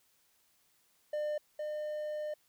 triangle tone pair in turn, 600 / 604.5 Hz, D5 / D5, +37 / +50 cents, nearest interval unison, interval 13 cents, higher second, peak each -30 / -33 dBFS, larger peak first, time 1.13-1.38 / 1.59-2.34 s, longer second, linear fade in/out 5 ms, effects white hiss -71 dBFS RMS until 2.48 s

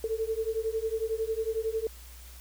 sine beating tone pair, 440 / 451 Hz, A4 / A4, 0 / +43 cents, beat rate 11 Hz, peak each -31 dBFS, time 0.04-1.87 s, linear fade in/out 2 ms, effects added 60 Hz sine -46 dBFS peak until 2.4 s + white hiss -52 dBFS RMS until 2.4 s

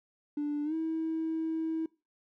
triangle tone with pitch glide, 293.6 to 322 Hz, D4 to E4, 0 to -41 cents, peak -26 dBFS, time 0.37-1.86 s, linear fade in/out 5 ms, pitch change +159 cents, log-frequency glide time 0.64-0.74 s, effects noise-tail reverb RT60 0.3 s tail -25 dB re dry + tanh soft clip ceiling -27 dBFS

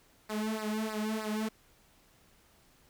sawtooth tone with flanger, 216.2 Hz, A3, 30 cents flat, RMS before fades -34 dBFS, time 0.29-1.49 s, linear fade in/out 10 ms, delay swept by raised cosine 0.3 to 3.1 ms, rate 3.2 Hz, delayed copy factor -1, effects pink hiss -64 dBFS RMS until 2.89 s

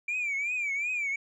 sine tone with vibrato, 2347 Hz, D7, 2 cents flat, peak -26 dBFS, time 0.08-1.16 s, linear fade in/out 5 ms, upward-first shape triangle, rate 2.7 Hz, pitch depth 140 cents each way, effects tanh soft clip ceiling -26 dBFS

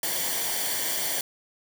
white noise with comb filter, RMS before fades -28 dBFS, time 0.03-1.21 s, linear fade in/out 2 ms, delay 0.77 ms, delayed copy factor -0.65, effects none

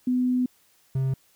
sine / triangle tone pair in turn, 250.9 / 132.91 Hz, B3 / C3, +28 / +28 cents, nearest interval major seventh, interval 1100 cents, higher first, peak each -20 dBFS, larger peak neither, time 0.07-0.46 / 0.95-1.14 s, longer first, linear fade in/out 5 ms, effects white hiss -62 dBFS RMS until 1.35 s

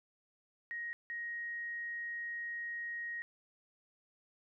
sine tone bursts at uneven times, 1880 Hz, A#6, 14 cents sharp, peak -38 dBFS, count 2, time 0.71-0.93 / 1.1-3.22 s, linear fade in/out 0 ms, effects none

